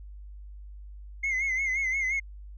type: tone with vibrato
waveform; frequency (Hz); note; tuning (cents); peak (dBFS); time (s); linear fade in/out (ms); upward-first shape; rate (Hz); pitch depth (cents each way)
sine; 2108; C7; +12; -23; 1.23-2.2; 10; sine; 5.7; 73
effects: tanh soft clip ceiling -24 dBFS + added 50 Hz sine -41 dBFS peak until 2.57 s